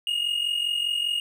triangle tone pair together, 2851 / 2896 Hz, F7 / F#7, +35 / -38 cents, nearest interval unison, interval 27 cents, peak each -23 / -28 dBFS, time 0.07-1.2 s, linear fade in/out 2 ms, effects none

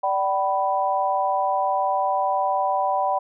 sine chord, G major, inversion second, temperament equal with one note detuned, 587.3 / 766.5 / 987.8 Hz, D5 / G5 / B5, 0 / -39 / 0 cents, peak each -26 / -22 / -24 dBFS, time 0.03-3.19 s, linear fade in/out 10 ms, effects none

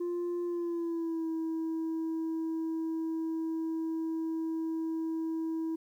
sine tone with pitch glide, 349.2 to 323.9 Hz, F4 to E4, 0 to -30 cents, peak -28 dBFS, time 0-5.76 s, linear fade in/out 10 ms, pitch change -130 cents, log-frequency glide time 0.45-1.28 s, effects tanh soft clip ceiling -30 dBFS + 11-bit

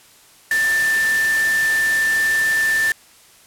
sine tone in noise, 1776 Hz, A6, 16 cents sharp, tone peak -15 dBFS, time 0.51-2.92 s, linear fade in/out 2 ms, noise white, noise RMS -27 dBFS, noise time 0.51-2.92 s, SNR +9 dB, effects white hiss -49 dBFS RMS until 3.46 s + low-pass 12000 Hz 12 dB/octave

